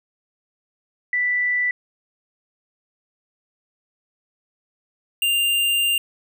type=tone pair in turn; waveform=sine / square; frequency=1975.5 / 2794 Hz; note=B6 / F7; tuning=0 / 0 cents; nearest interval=tritone; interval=600 cents; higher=second; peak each=-18 dBFS; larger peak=neither; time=1.13-1.71 / 5.22-5.98 s; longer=second; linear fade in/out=2 ms; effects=none